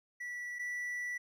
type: tone pair in turn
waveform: triangle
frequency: 1953 / 1959.8 Hz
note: B6 / B6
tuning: -20 / -14 cents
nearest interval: unison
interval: 6 cents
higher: second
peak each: -37 / -34 dBFS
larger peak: second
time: 0.2-0.59 / 0.59-1.18 s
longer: second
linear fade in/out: 10 ms
effects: none